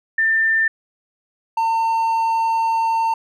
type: tone pair in turn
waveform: sine / triangle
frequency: 1791 / 905.4 Hz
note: A6 / A5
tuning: +30 / +49 cents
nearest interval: octave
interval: 1181 cents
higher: first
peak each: -14 dBFS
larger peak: neither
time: 0.18-0.68 / 1.57-3.14 s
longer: second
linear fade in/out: 5 ms
effects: none